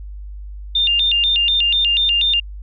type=tone with vibrato; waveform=sine; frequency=3183 Hz; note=G7; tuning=26 cents sharp; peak=-13 dBFS; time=0.75-2.4 s; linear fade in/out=5 ms; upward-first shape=square; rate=4.1 Hz; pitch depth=220 cents each way; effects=added 50 Hz sine -29 dBFS peak until 2.62 s